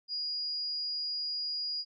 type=tone; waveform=sine; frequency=4874 Hz; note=D#8; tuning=37 cents flat; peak=-32 dBFS; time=0.08-1.85 s; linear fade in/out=50 ms; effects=none